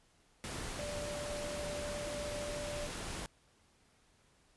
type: tone in noise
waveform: sine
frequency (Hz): 587.3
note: D5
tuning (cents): 0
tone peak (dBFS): -40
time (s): 0.79-2.87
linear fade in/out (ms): 0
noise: pink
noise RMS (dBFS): -42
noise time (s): 0.44-3.26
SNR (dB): -1
effects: pink hiss -69 dBFS RMS until 4.56 s + resampled to 24000 Hz